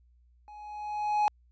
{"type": "tone with level ramp", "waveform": "triangle", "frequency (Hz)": 839, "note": "G#5", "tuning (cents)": 17, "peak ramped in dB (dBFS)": [-44, -19], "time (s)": [0.48, 1.28], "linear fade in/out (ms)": 0, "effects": ["added 60 Hz sine -59 dBFS peak until 1.51 s", "resampled to 16000 Hz"]}